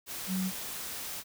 sine tone in noise, 187.5 Hz, F#3, 23 cents sharp, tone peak -29 dBFS, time 0.27-0.52 s, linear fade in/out 50 ms, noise white, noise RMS -39 dBFS, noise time 0.06-1.24 s, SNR +7 dB, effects none

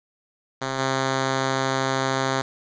5% pulse tone with level steps, 133.2 Hz, C3, 31 cents sharp, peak -14 / -10 dBFS, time 0.61-2.42 s, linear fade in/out 10 ms, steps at 0.78 s, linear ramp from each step 20 ms, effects resampled to 16000 Hz + 8-bit

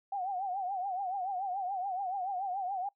sine tone with vibrato, 760 Hz, F#5, 46 cents sharp, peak -32 dBFS, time 0.12-2.89 s, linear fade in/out 5 ms, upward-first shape triangle, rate 7 Hz, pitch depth 130 cents each way, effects noise-tail reverb RT60 0.1 s tail -22 dB re dry

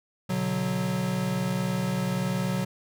square chord, B minor, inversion none, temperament equal with one note detuned, 123.47 / 144.73 / 185 Hz, B2 / D3 / F#3, 0 / -25 / 0 cents, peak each -33 / -33 / -28 dBFS, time 0.29-2.65 s, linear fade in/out 10 ms, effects none

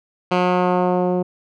10% pulse tone with low-pass filter sweep, 180.4 Hz, F#3, 44 cents flat, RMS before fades -18 dBFS, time 0.31-1.23 s, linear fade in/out 10 ms, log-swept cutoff 3000 to 430 Hz, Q 0.89, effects none

